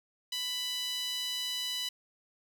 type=tone with high-pass filter; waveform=sawtooth; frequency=992 Hz; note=B5; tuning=7 cents sharp; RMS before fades=-35 dBFS; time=0.32-1.89 s; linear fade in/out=5 ms; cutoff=3400 Hz; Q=4; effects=none